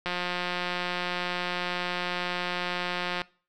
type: click train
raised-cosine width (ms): 0.3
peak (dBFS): -14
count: 563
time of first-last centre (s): 0.06-3.217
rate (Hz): 178
effects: noise-tail reverb RT60 0.4 s tail -22 dB re dry